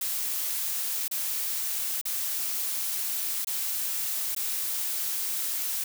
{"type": "noise with dropouts", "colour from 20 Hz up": "blue", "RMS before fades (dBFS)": -30, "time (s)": [0.01, 5.84], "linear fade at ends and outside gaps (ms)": 5, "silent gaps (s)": [[1.081, 1.112], [2.014, 2.053], [3.447, 3.47], [4.35, 4.363]], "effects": []}